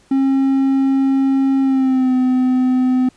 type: tone with pitch glide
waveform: triangle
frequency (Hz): 269.6 to 255.1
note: C#4 to C4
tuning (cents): -48 to -44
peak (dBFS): -10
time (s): 0.11-3.09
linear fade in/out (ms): 5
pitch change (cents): -96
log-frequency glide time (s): 1.61-2.14
effects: pink hiss -53 dBFS RMS until 3.16 s + resampled to 22050 Hz